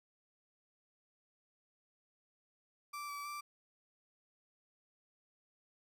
35% pulse tone with pitch steps, 1170 / 1153 / 1173 Hz, D6 / D6 / D6, -7 / -32 / -2 cents, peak -40 dBFS, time 2.93-3.41 s, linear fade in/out 10 ms, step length 160 ms, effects none

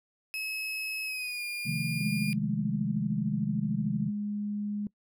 35% pulse tone with pitch glide, 2574 to 2416 Hz, E7 to D7, -42 to +48 cents, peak -31 dBFS, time 0.34-2.33 s, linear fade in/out 0 ms, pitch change -110 cents, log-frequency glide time 1.05-1.43 s
sine chord, F dominant seventh, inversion second, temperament equal, 130.81 / 155.56 / 174.61 / 220 Hz, C3 / Eb3 / F3 / A3, 0 / 0 / 0 / 0 cents, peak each -35 / -33 / -36 / -37 dBFS, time 1.65-4.11 s, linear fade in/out 20 ms
sine tone, 206.7 Hz, G#3, 8 cents flat, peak -30 dBFS, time 2.01-4.87 s, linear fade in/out 2 ms
effects noise-tail reverb RT60 0.1 s tail -22 dB re dry

